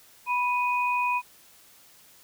sine tone pair together, 983.8 / 2489 Hz, B5 / D#7, -7 / 0 cents, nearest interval octave + major third, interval 1607 cents, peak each -24 / -28 dBFS, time 0.26-1.22 s, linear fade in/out 50 ms, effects white hiss -55 dBFS RMS until 2.23 s

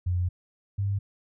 sine tone pair in turn, 89.3 / 99.57 Hz, F2 / G2, +39 / +28 cents, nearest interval major second, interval 189 cents, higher second, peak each -23 / -24 dBFS, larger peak first, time 0.06-0.29 / 0.78-0.99 s, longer first, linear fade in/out 10 ms, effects none

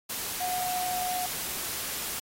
sine tone in noise, 729 Hz, F#5, 26 cents flat, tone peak -30 dBFS, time 0.4-1.26 s, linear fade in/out 10 ms, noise white, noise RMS -34 dBFS, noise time 0.09-2.2 s, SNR +1 dB, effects AAC 48 kbps

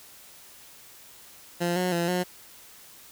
15% pulse tone with pitch steps, 173.5 / 181.6 / 171.2 / 180.1 Hz, F3 / F#3 / F3 / F#3, -11 / -32 / -34 / -46 cents, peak -18 dBFS, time 1.6-2.24 s, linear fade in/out 20 ms, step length 160 ms, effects white hiss -50 dBFS RMS until 3.11 s

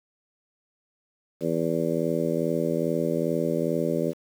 harmonic tone, 82.41 Hz, E2, in tune, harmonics 2 / 3 / 4 / 5 / 6 / 7, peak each -30 / -30 / -30 / -30 / -30 / -30 dBFS, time 1.4-4.14 s, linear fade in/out 50 ms, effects 8-bit

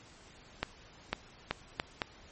accelerating click train, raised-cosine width 0.3 ms, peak -14 dBFS, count 5, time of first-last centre 0.63-2.018 s, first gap 500 ms, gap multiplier 0.76, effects pink hiss -56 dBFS RMS until 2.31 s + MP3 32 kbps

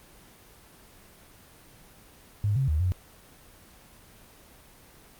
sine tone with pitch steps, 103.1 / 134.3 / 76.6 / 91.1 Hz, G#2 / C3 / D#2 / F#2, -12 / +46 / -27 / -26 cents, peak -22 dBFS, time 2.44-2.92 s, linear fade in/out 0 ms, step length 120 ms, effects pink hiss -53 dBFS RMS until 5.19 s + Opus 24 kbps

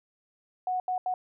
sine tone bursts at uneven times, 736 Hz, F#5, 9 cents flat, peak -26 dBFS, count 3, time 0.67-0.8 / 0.88-0.98 / 1.06-1.14 s, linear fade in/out 2 ms, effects none

